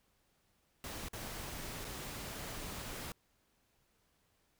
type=noise with dropouts; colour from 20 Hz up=pink; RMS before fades=-44 dBFS; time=0.84-3.12 s; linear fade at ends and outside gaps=1 ms; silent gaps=1.085-1.132 / 1.845-1.849 s; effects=pink hiss -75 dBFS RMS until 4.59 s